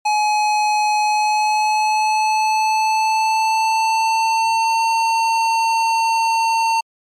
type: tone with pitch glide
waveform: square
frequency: 845 to 905.6 Hz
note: G#5 to A5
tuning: +30 to +50 cents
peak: -15 dBFS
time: 0.05-6.81 s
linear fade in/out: 10 ms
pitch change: +120 cents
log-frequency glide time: 1.01-4.85 s
effects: low-pass 7000 Hz 12 dB/octave + MP3 96 kbps